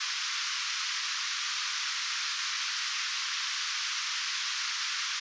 white band-pass noise, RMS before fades -33 dBFS, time 0-5.2 s, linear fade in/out 10 ms, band 1100 to 6200 Hz, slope 48 dB/octave, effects resampled to 16000 Hz

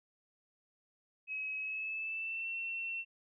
sine tone with pitch glide, 2556 to 2705 Hz, D#7 to E7, +46 to +44 cents, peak -36 dBFS, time 1.27-3.05 s, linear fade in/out 50 ms, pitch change +98 cents, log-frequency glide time 1.59-2.52 s, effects none

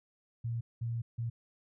sine tone bursts at uneven times, 116.54 Hz, A#2, in tune, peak -32 dBFS, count 3, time 0.44-0.61 / 0.81-1.02 / 1.18-1.3 s, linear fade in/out 10 ms, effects none

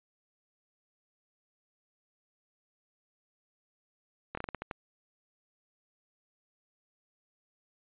slowing click train, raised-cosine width 0.5 ms, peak -21 dBFS, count 8, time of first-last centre 4.35-4.712 s, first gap 24 ms, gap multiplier 1.25, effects resampled to 8000 Hz

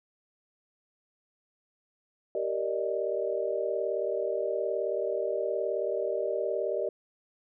sine chord, Eb major seventh, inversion first, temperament just, 388.9 / 466.7 / 583.4 / 622.3 Hz, G4 / Bb4 / D5 / Eb5, -14 / +2 / -12 / 0 cents, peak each -33 dBFS, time 2.35-6.89 s, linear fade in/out 2 ms, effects none

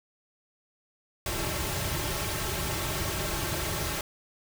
pink noise with comb filter, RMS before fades -31 dBFS, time 1.26-4.01 s, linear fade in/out 2 ms, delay 4.1 ms, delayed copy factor -0.75, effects none

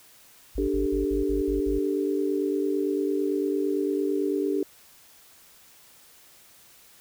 sine tone bursts, 52.5 Hz, G#1, 19 cents sharp, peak -29 dBFS, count 7, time 0.55-1.79 s, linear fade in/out 10 ms, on 130 ms, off 55 ms
sine chord, D suspended fourth, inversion none, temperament just, 293.7 / 391.6 / 440.5 Hz, D4 / G4 / A4, 0 / -2 / +2 cents, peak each -27 / -26 / -31 dBFS, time 0.58-4.63 s, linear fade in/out 2 ms
effects white hiss -54 dBFS RMS until 7 s

